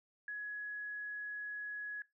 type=tone; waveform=sine; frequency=1680 Hz; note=G#6; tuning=19 cents sharp; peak=-39 dBFS; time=0.28-2.02 s; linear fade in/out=2 ms; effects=noise-tail reverb RT60 0.2 s tail -21 dB re dry